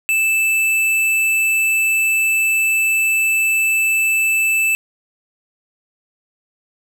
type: tone with tanh clipping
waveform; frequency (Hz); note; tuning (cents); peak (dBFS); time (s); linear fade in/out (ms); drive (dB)
sine; 2637; E7; 0; -15; 0.09-4.75; 0; 17
effects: none